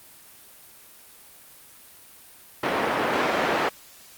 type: band-pass noise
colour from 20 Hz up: pink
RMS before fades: -24 dBFS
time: 2.63-3.69 s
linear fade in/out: 5 ms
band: 340 to 2100 Hz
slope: 12 dB/octave
effects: white hiss -49 dBFS RMS until 4.17 s + Opus 32 kbps